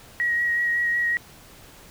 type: tone with vibrato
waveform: sine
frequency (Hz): 1900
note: A#6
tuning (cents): +33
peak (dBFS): -20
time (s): 0.2-1.17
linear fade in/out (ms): 0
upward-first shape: sine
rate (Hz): 5.4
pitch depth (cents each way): 17
effects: pink hiss -48 dBFS RMS until 1.9 s